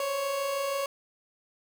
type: tone pair together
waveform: 30% pulse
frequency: 530 / 556.3 Hz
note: C5 / C#5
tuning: +22 / +6 cents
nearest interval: minor second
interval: 84 cents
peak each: -36 / -26 dBFS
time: 0-0.86 s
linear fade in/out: 2 ms
effects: none